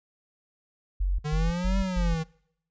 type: tone bursts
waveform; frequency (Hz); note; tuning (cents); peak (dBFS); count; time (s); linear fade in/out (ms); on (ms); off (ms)
sine; 46.25; F#1; 0; -22; 4; 1-2.15; 10; 190; 130
type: exponential two-way sweep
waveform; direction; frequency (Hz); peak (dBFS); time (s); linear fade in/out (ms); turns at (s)
square; up then down; 147.6 to 195.7 to 157.3; -28; 1.24-2.24; 20; 1.78
effects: noise-tail reverb RT60 0.7 s tail -24 dB re dry + resampled to 16000 Hz